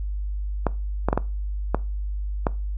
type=clicks; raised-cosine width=1 ms; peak=-6 dBFS; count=6; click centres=0.667 / 1.086 / 1.129 / 1.176 / 1.746 / 2.468 s; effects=noise-tail reverb RT60 0.3 s tail -20 dB re dry + added 50 Hz sine -25 dBFS peak until 2.77 s